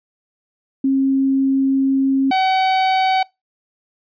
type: tone pair in turn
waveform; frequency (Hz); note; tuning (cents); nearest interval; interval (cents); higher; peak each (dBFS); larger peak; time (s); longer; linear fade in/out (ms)
sine / 45% pulse; 269.4 / 757.6; C#4 / F#5; -49 / +41; octave + tritone; 1790; second; -13 / -14; first; 0.84-2.31 / 2.31-3.23; first; 5
effects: noise-tail reverb RT60 0.2 s tail -23 dB re dry + resampled to 11025 Hz